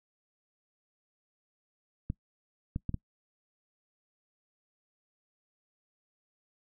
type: clicks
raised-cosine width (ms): 5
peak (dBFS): -20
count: 4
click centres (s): 2.101 / 2.761 / 2.893 / 2.943
effects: noise-tail reverb RT60 0.1 s tail -23 dB re dry